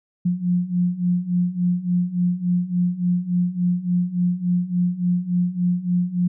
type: beating tone pair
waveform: sine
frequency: 175.7 / 179.2 Hz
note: F3 / F3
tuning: +11 / +45 cents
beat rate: 3.5 Hz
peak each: -23 / -20 dBFS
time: 0.25-6.28 s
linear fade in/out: 10 ms
effects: none